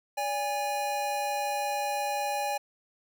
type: tone pair together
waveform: square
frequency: 576 / 819.5 Hz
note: D5 / G#5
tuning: -34 / -23 cents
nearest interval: tritone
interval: 611 cents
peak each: -35 / -30 dBFS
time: 0.17-2.58 s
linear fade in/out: 10 ms
effects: none